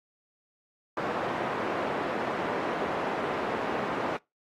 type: band-pass noise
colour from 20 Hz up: pink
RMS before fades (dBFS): -31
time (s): 0.97-4.17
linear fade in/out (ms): 2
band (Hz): 320 to 1300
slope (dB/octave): 12
effects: noise-tail reverb RT60 0.2 s tail -22 dB re dry + AAC 48 kbps